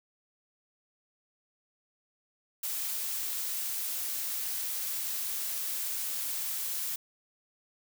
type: noise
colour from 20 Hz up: blue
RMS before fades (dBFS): -34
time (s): 2.63-6.96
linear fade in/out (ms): 5
effects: none